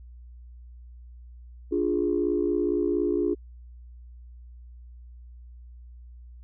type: chord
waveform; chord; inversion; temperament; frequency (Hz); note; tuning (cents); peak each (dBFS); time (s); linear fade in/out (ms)
sine; D diminished; none; equal with one note detuned; 293.7 / 351 / 415.3; D4 / F4 / Ab4; 0 / +9 / 0; -27 / -25 / -27; 1.71-3.35; 20
effects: tanh soft clip ceiling -13 dBFS + added 60 Hz sine -43 dBFS peak until 6.43 s